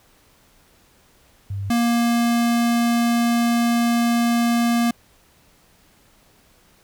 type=tone pair in turn; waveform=sine / square; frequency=99 / 235.5 Hz; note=G2 / A#3; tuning=+18 / +18 cents; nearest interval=octave + minor third; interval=1500 cents; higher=second; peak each=-24 / -17 dBFS; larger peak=second; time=1.5-1.7 / 1.7-4.91 s; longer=second; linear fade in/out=5 ms; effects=pink hiss -56 dBFS RMS until 6.83 s